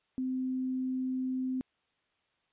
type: tone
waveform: sine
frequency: 258.1 Hz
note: C4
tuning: 23 cents flat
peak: -30 dBFS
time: 0.18-1.61 s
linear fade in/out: 0 ms
effects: white hiss -75 dBFS RMS until 2.52 s + resampled to 8000 Hz